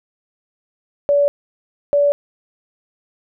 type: tone pair in turn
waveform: sine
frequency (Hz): 573 / 575.1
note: D5 / D5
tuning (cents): -43 / -36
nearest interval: unison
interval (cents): 7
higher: second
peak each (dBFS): -11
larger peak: neither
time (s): 1.09-1.28 / 1.93-2.12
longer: neither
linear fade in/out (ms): 0
effects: none